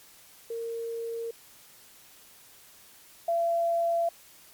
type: tone pair in turn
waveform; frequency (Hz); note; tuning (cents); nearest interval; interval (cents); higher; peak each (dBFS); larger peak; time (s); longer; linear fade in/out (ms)
sine; 460.8 / 677.4; A#4 / E5; -20 / +47; perfect fifth; 667; second; -31 / -23; second; 0.5-1.31 / 3.28-4.09; neither; 5
effects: white hiss -54 dBFS RMS until 4.53 s + MP3 96 kbps